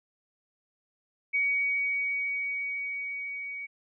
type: tone with level ramp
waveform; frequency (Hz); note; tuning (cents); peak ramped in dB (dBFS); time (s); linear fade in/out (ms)
sine; 2253; C#7; +28; -23 to -35; 1.33-3.67; 20
effects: none